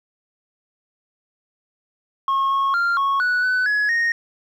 sine tone with pitch steps, 1086 / 1094 / 1391 / 1102 / 1476 / 1502 / 1686 / 1859 Hz, C#6 / C#6 / F6 / C#6 / F#6 / F#6 / G#6 / A#6, -36 / -23 / -7 / -11 / -5 / +26 / +26 / -5 cents, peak -14 dBFS, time 2.28-4.12 s, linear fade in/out 2 ms, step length 230 ms, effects tanh soft clip ceiling -16 dBFS + 9-bit

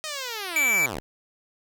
5% pulse linear sweep, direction down, 634 to 49 Hz, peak -19 dBFS, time 0.04-1 s, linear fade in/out 0 ms
square tone, 2317 Hz, D7, 24 cents flat, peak -20 dBFS, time 0.56-0.86 s, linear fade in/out 2 ms
effects none

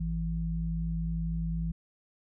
sine tone pair together, 53.59 / 164.81 Hz, A1 / E3, -45 / 0 cents, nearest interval octave + perfect fifth, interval 1945 cents, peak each -32 / -31 dBFS, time 0-1.72 s, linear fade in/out 10 ms, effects none

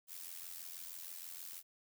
blue noise with amplitude modulation, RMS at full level -45 dBFS, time 0.07-1.63 s, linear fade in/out 50 ms, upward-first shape sine, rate 86.3 Hz, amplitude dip 75%, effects none

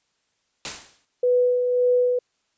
white noise with exponential decay, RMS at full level -26 dBFS, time 0.65-1.05 s, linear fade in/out 1 ms, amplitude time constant 85 ms
sine tone with tremolo, 494.7 Hz, B4, 3 cents sharp, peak -15 dBFS, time 1.23-2.19 s, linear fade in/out 5 ms, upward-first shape sine, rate 1.8 Hz, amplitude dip 40%
effects white hiss -71 dBFS RMS until 2.57 s + resampled to 16000 Hz

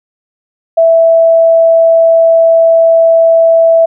sine tone, 659.3 Hz, E5, in tune, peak -3 dBFS, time 0.77-3.86 s, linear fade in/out 10 ms, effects none

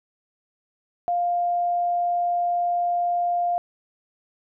sine tone, 701 Hz, F5, 6 cents sharp, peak -20 dBFS, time 1.08-3.58 s, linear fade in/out 0 ms, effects none

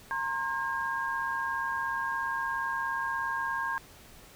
sine tone cluster, 926 / 1063 / 1615 Hz, A#5 / C6 / G#6, -12 / +27 / -49 cents, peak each -35 / -34 / -32 dBFS, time 0.11-3.78 s, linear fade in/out 0 ms, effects pink hiss -53 dBFS RMS until 4.35 s

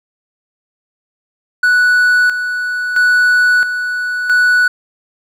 triangle tone with tremolo, 1478 Hz, F#6, 2 cents flat, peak -6 dBFS, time 1.63-4.68 s, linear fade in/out 5 ms, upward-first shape square, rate 0.75 Hz, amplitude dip 60%, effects none

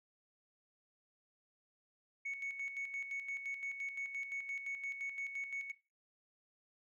sine tone with tremolo, 2217 Hz, C#7, in tune, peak -36 dBFS, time 2.25-5.72 s, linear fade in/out 10 ms, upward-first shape square, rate 5.8 Hz, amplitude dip 60%, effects noise-tail reverb RT60 0.3 s tail -19 dB re dry + tanh soft clip ceiling -35 dBFS

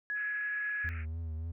sine tone, 1682 Hz, G#6, 22 cents sharp, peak -32 dBFS, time 0.1-0.89 s, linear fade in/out 0 ms
white band-pass noise, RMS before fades -48 dBFS, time 0.14-1.06 s, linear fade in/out 50 ms, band 1300 to 2500 Hz, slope 96 dB/octave
triangle tone with vibrato, 80.9 Hz, E2, 32 cents flat, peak -33 dBFS, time 0.84-1.52 s, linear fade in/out 10 ms, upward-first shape triangle, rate 3.5 Hz, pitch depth 63 cents each way
effects none

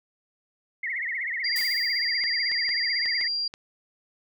sine tone with vibrato, 2000 Hz, B6, 21 cents sharp, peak -27 dBFS, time 0.83-3.28 s, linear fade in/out 5 ms, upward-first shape triangle, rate 16 Hz, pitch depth 190 cents each way
sine tone, 4763 Hz, D8, 24 cents sharp, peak -25 dBFS, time 1.44-3.48 s, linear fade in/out 5 ms
blue noise with exponential decay, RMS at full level -32 dBFS, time 1.56-2.21 s, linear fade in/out 0 ms, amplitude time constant 140 ms
clicks, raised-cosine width 0.2 ms, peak -23 dBFS, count 7, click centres 1.611 / 2.238 / 2.517 / 2.691 / 3.058 / 3.212 / 3.539 s
effects none

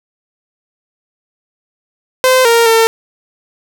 sawtooth tone with pitch steps, 515 / 464.5 / 452 Hz, C5 / A#4 / A4, -28 / -6 / +47 cents, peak -3 dBFS, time 2.24-2.87 s, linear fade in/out 0 ms, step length 210 ms, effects none

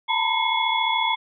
sine tone cluster, 889 / 923 / 998 / 2170 / 3386 Hz, A5 / A#5 / B5 / C#7 / G#7, +18 / -17 / +18 / -37 / +33 cents, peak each -26 dBFS, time 0.08-1.16 s, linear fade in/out 20 ms, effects none

